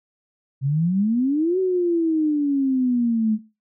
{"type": "exponential two-way sweep", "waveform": "sine", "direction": "up then down", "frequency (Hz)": [130.81, 380, 211.6], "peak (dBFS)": -17, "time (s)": [0.61, 3.39], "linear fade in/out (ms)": 50, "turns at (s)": 1.59, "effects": ["noise-tail reverb RT60 0.3 s tail -19 dB re dry"]}